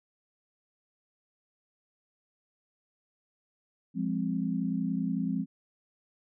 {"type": "chord", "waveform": "sine", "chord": "F minor", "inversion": "none", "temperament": "equal with one note detuned", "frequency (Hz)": [174.61, 205.4, 261.6], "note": ["F3", "Ab3", "C4"], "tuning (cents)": [0, -19, 0], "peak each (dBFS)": -32, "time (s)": [3.94, 5.46], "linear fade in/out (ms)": 50, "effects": []}